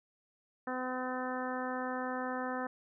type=harmonic tone; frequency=254.6 Hz; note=C4; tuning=47 cents flat; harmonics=1 / 2 / 3 / 4 / 5 / 6 / 7; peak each=-39 / -40 / -41 / -43 / -43 / -45 / -45 dBFS; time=0.67-2.67 s; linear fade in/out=5 ms; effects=none